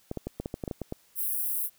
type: clicks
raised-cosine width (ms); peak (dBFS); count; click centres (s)
2; -19; 11; 0.114 / 0.173 / 0.27 / 0.4 / 0.459 / 0.541 / 0.638 / 0.678 / 0.712 / 0.817 / 0.924
type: high-pass noise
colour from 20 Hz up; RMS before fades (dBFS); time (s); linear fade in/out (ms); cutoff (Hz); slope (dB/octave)
white; -30; 1.15-1.7; 50; 9800; 48
effects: white hiss -63 dBFS RMS until 1.78 s